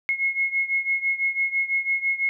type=beating tone pair; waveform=sine; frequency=2167 / 2173 Hz; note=C#7 / C#7; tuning=-40 / -35 cents; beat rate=6 Hz; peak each=-23 / -26 dBFS; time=0.09-2.29 s; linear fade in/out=0 ms; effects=none